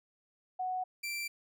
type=tone pair in turn; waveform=sine / sawtooth; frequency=740 / 2349 Hz; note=F#5 / D7; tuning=0 / 0 cents; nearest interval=octave + minor sixth; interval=2000 cents; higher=second; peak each=-32 / -32 dBFS; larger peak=neither; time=0.59-0.84 / 1.03-1.28 s; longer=neither; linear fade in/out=10 ms; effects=none